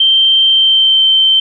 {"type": "tone with pitch glide", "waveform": "sine", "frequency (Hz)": [3136, 3109], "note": ["G7", "G7"], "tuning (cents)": [0, -15], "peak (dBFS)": -6, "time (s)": [0, 1.4], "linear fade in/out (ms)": 5, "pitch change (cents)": -15, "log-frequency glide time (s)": [0.47, 1.04], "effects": []}